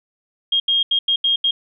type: tone bursts at uneven times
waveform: sine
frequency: 3239 Hz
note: G#7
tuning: 44 cents flat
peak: -14 dBFS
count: 6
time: 0.52-0.6 / 0.68-0.83 / 0.91-0.99 / 1.08-1.16 / 1.24-1.36 / 1.44-1.51 s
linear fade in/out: 5 ms
effects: none